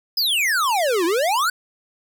square exponential two-way sweep, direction down then up, 5160 to 322.1 to 1541 Hz, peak -18 dBFS, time 0.17-1.5 s, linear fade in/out 5 ms, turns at 1.05 s, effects none

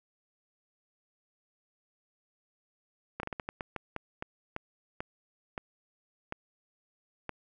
slowing click train, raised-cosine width 0.5 ms, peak -20 dBFS, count 15, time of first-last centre 3.2-7.293 s, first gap 32 ms, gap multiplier 1.3, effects none

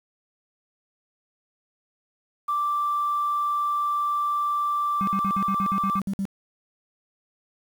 sine tone, 1173 Hz, D6, 2 cents flat, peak -21 dBFS, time 2.48-6 s, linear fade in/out 10 ms
sine tone bursts, 195.5 Hz, G3, 4 cents flat, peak -23 dBFS, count 11, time 5.01-6.253 s, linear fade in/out 0 ms, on 63 ms, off 55 ms
effects tanh soft clip ceiling -17 dBFS + 8-bit

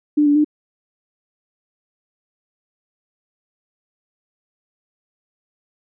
sine tone with pitch steps, 296.8 / 290.1 / 300.4 Hz, D4 / D4 / D4, +18 / -21 / +39 cents, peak -11 dBFS, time 0.17-0.446 s, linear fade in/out 10 ms, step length 92 ms, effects none

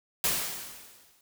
white noise with exponential decay, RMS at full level -25 dBFS, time 0.24-1.21 s, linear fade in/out 1 ms, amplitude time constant 210 ms, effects none

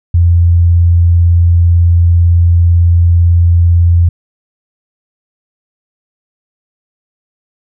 sine tone with vibrato, 85.8 Hz, F2, 30 cents flat, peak -4 dBFS, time 0.14-4.09 s, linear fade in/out 5 ms, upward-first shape square, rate 18 Hz, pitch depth 9 cents each way, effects none

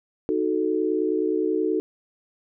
sine chord, D# diminished, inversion none, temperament equal, 311.1 / 370 / 440 Hz, D#4 / F#4 / A4, 0 / 0 / 0 cents, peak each -25 dBFS, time 0.29-1.8 s, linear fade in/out 0 ms, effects none

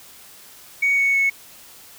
sine tone with pitch steps, 2236 / 2219 / 2203 Hz, C#7 / C#7 / C#7, +14 / +1 / -11 cents, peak -14 dBFS, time 0.82-1.3 s, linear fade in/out 10 ms, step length 160 ms, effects tanh soft clip ceiling -12 dBFS + white hiss -45 dBFS RMS until 1.98 s

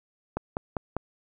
click train, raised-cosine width 1 ms, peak -14 dBFS, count 4, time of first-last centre 0.37-0.966 s, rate 5.03 Hz, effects none

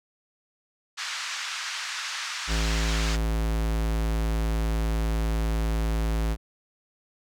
pink band-pass noise, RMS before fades -33 dBFS, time 0.97-3.17 s, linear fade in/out 20 ms, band 1200 to 6800 Hz, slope 24 dB/octave
square tone, 55 Hz, A1, in tune, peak -24 dBFS, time 2.47-6.37 s, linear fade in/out 50 ms
effects none

